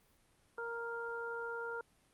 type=harmonic tone; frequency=466.2 Hz; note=A#4; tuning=in tune; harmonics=1 / 2 / 3; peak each=-42 / -46 / -42 dBFS; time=0.58-1.81 s; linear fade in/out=2 ms; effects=pink hiss -70 dBFS RMS until 2.13 s + Opus 32 kbps